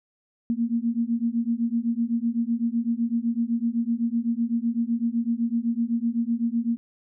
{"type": "beating tone pair", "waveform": "sine", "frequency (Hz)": [229.2, 237.1], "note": ["A#3", "A#3"], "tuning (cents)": [-29, 30], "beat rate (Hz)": 7.9, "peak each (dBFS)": -25, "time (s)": [0.5, 6.77], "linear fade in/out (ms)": 0, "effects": []}